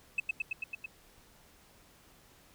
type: tone with echo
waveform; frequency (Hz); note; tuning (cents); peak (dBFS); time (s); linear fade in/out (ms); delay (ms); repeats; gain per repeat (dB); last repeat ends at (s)
sine; 2604; E7; -22; -24; 0.18-0.2; 5; 110; 6; -2; 0.86
effects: tanh soft clip ceiling -25 dBFS + pink hiss -61 dBFS RMS until 2.54 s